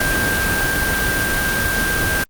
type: tone in noise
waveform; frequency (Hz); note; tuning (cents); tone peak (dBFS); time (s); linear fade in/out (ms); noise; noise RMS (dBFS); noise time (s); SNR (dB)
sine; 1584; G6; +18; -19; 0-2.24; 5; pink; -20; 0-2.24; -2
effects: Opus 48 kbps